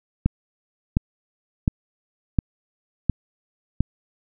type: click train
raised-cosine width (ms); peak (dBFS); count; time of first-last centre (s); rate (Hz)
5; -5; 6; 0.26-3.806; 1.41
effects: none